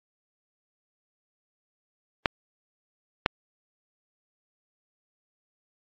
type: clicks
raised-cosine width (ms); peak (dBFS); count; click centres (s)
0.3; -3; 2; 2.258 / 3.261
effects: low-pass 4000 Hz 12 dB/octave + AAC 48 kbps